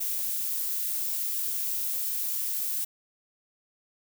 violet noise, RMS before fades -30 dBFS, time 0-2.85 s, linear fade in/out 10 ms, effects none

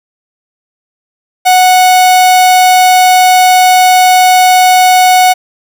45% pulse tone, 737 Hz, F#5, 7 cents flat, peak -3 dBFS, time 1.45-5.34 s, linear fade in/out 20 ms, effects none

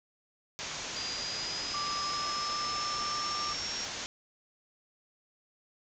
white low-pass noise, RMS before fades -39 dBFS, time 0.59-4.06 s, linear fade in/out 0 ms, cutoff 7000 Hz, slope 96 dB/octave
sine exponential sweep, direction up, 4800 to 5588 Hz, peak -36 dBFS, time 0.96-3.85 s, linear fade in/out 0 ms
sine tone with pitch glide, 1174.7 to 1187.7 Hz, D6 to D6, 0 to +19 cents, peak -34 dBFS, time 1.74-3.53 s, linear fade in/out 2 ms, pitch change +19 cents, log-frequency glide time 2.08-2.64 s
effects none

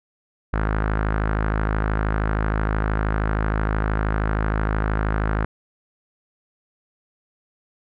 sawtooth tone with low-pass filter, 53 Hz, G#1, 36 cents sharp, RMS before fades -22 dBFS, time 0.53-5.45 s, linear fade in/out 5 ms, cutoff 1500 Hz, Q 3, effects none

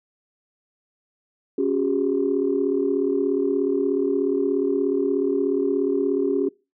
sine chord, C# suspended fourth, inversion none, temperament equal with one note detuned, 277.2 / 370 / 406.8 Hz, C#4 / F#4 / G#4, 0 / 0 / -36 cents, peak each -23 dBFS, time 1.58-6.49 s, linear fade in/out 5 ms, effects noise-tail reverb RT60 0.3 s tail -26 dB re dry + tanh soft clip ceiling -10 dBFS

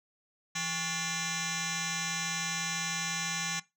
sine tone with frequency modulation, 2082 Hz, C7, 9 cents flat, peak -28 dBFS, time 0.55-3.6 s, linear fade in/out 10 ms, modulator 638 Hz, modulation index 7.7, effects noise-tail reverb RT60 0.2 s tail -20 dB re dry + tanh soft clip ceiling -30 dBFS

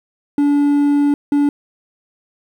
triangle tone bursts at uneven times, 287.8 Hz, D4, 35 cents flat, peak -9 dBFS, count 2, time 0.38-1.14 / 1.32-1.49 s, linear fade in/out 2 ms, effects 8-bit

